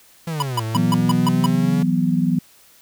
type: exponential two-way sweep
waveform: 45% pulse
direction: down then up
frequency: 170.7 to 110 to 142.4 Hz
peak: -23 dBFS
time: 0.27-1.83 s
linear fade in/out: 5 ms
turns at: 0.64 s
type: tone bursts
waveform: square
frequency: 987.8 Hz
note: B5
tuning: in tune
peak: -18 dBFS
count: 7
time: 0.4-1.461 s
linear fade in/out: 2 ms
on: 23 ms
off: 150 ms
type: chord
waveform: sine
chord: E suspended second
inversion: none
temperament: equal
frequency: 164.81 / 185 / 246.9 Hz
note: E3 / F#3 / B3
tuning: 0 / 0 / 0 cents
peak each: -20 dBFS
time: 0.75-2.39 s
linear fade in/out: 5 ms
effects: white hiss -51 dBFS RMS until 2.81 s